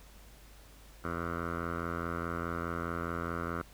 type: tone with low-pass filter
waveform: 10% pulse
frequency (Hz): 84.8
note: E2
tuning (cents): +50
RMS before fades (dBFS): -36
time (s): 1.04-3.62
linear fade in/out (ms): 5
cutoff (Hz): 1400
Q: 4.3
effects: added 50 Hz sine -54 dBFS peak until 3.73 s + pink hiss -58 dBFS RMS until 3.73 s